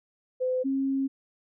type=tone pair in turn; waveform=sine; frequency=510 / 270.2 Hz; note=C5 / C#4; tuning=-44 / -44 cents; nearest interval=major seventh; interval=1100 cents; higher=first; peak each=-24 dBFS; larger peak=neither; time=0.4-0.64 / 0.64-1.08 s; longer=second; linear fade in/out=20 ms; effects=none